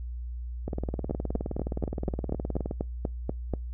two click trains, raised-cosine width 2 ms, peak -15 / -18 dBFS, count 11 / 40, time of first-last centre 1.11-3.537 / 0.68-2.711 s, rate 4.12 / 19.2 Hz, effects noise-tail reverb RT60 0.2 s tail -26 dB re dry + added 60 Hz sine -33 dBFS peak until 3.73 s

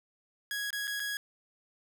sawtooth tone with dropouts, 1661.2 Hz, G#6, in tune, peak -29 dBFS, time 0.51-1.17 s, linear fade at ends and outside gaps 1 ms, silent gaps 0.705-0.729 / 0.872-0.877 / 0.997-1.001 s, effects none

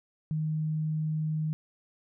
sine tone, 155.56 Hz, D#3, in tune, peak -27 dBFS, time 0.31-1.53 s, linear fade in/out 0 ms, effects none

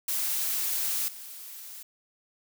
blue noise with level steps, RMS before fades -29 / -43 dBFS, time 0.08-1.83 s, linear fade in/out 5 ms, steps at 1.08 s, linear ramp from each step 2 ms, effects none

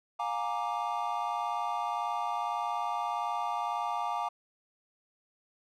triangle chord, Bb dominant seventh, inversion second, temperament equal with one note detuned, 708.2 / 830.6 / 932.3 / 1174.7 Hz, F5 / Ab5 / Bb5 / D6, +24 / 0 / 0 / 0 cents, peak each -34 dBFS, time 0.19-4.29 s, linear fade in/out 10 ms, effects none

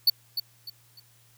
square tone with echo, 4484 Hz, C#8, 19 cents sharp, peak -16 dBFS, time 0.07-0.1 s, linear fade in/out 5 ms, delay 300 ms, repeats 3, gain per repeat -10 dB, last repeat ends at 1 s, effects added 117 Hz sine -61 dBFS peak until 1.37 s + white hiss -61 dBFS RMS until 1.37 s

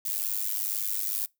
violet noise with amplitude modulation, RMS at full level -26 dBFS, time 0.05-1.26 s, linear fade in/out 5 ms, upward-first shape sine, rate 102 Hz, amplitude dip 95%, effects noise-tail reverb RT60 0.2 s tail -24 dB re dry

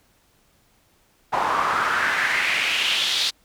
pink noise with band-pass filter sweep, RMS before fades -22 dBFS, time 1.32-3.31 s, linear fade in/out 20 ms, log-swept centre 890 to 4100 Hz, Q 3.3, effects pink hiss -61 dBFS RMS until 3.44 s

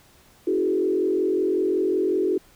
sine tone with frequency modulation, 371.3 Hz, F#4, 6 cents sharp, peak -19 dBFS, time 0.47-2.38 s, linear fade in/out 5 ms, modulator 45.4 Hz, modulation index 1.2, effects pink hiss -55 dBFS RMS until 2.55 s

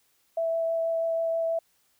sine tone with vibrato, 659.3 Hz, E5, in tune, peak -24 dBFS, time 0.37-1.59 s, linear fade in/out 5 ms, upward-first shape triangle, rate 6.2 Hz, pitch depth 9 cents each way, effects white hiss -68 dBFS RMS until 1.99 s

